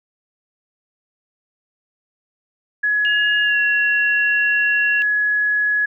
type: tone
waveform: sine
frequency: 1686 Hz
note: G#6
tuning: 26 cents sharp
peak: -15 dBFS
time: 2.83-5.86 s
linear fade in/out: 10 ms
type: tone with pitch glide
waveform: sine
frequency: 2835 to 2735 Hz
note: F7 to F7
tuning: +25 to -37 cents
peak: -21 dBFS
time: 3.05-5.02 s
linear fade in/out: 0 ms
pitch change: -62 cents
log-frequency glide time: 3.42-3.58 s
effects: none